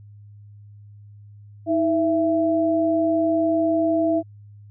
sine tone pair together, 319.4 / 666 Hz, D#4 / E5, +45 / +18 cents, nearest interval octave + minor second, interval 1273 cents, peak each -20 dBFS, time 1.66-4.23 s, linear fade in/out 50 ms, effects added 103 Hz sine -42 dBFS peak until 4.7 s

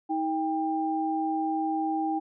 sine tone pair together, 317.9 / 794.6 Hz, D#4 / G5, +37 / +23 cents, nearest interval octave + major third, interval 1586 cents, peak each -28 dBFS, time 0.09-2.2 s, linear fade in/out 20 ms, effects none

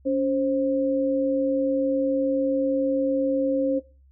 sine tone pair together, 280.4 / 529 Hz, C#4 / C5, +20 / +19 cents, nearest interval major seventh, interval 1099 cents, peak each -23 dBFS, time 0.05-3.8 s, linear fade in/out 20 ms, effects noise-tail reverb RT60 0.3 s tail -17 dB re dry + added 67 Hz sine -52 dBFS peak until 4.11 s

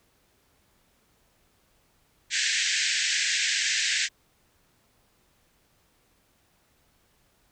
pink band-pass noise, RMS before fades -26 dBFS, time 2.3-4.09 s, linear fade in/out 50 ms, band 1600 to 7900 Hz, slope 96 dB/octave, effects pink hiss -66 dBFS RMS until 7.51 s

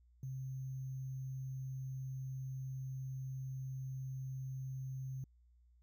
sine tone with sample-and-hold, 131.5 Hz, C3, 9 cents sharp, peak -40 dBFS, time 0.23-5.24 s, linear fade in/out 2 ms, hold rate 6300 Hz, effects added 60 Hz sine -64 dBFS peak until 5.82 s

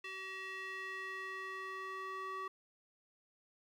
square tone with band-pass filter sweep, 381.1 Hz, G4, 49 cents flat, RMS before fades -44 dBFS, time 0.04-2.48 s, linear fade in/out 5 ms, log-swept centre 2400 to 1300 Hz, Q 2.8, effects 12-bit

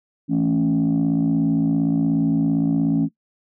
sine chord, A major, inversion second, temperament equal with one note detuned, 164.05 / 220 / 277.2 Hz, E3 / A3 / C#4, -8 / 0 / 0 cents, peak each -20 / -21 / -17 dBFS, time 0.28-3.09 s, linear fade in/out 50 ms, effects noise-tail reverb RT60 0.1 s tail -19 dB re dry + tanh soft clip ceiling -12 dBFS

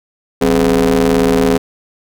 30% pulse ring-modulated tone, 78 Hz, D#2, 5 cents sharp, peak -4 dBFS, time 0.41-1.58 s, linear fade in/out 10 ms, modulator 340 Hz, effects none

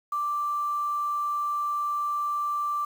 sine tone with quantisation, 1174.7 Hz, D6, in tune, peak -25 dBFS, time 0.12-2.85 s, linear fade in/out 5 ms, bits 8, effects none

